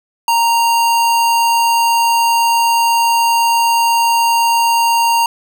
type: tone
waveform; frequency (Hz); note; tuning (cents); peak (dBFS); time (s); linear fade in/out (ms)
square; 929; A#5; -6; -11; 0.28-5.26; 2
effects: none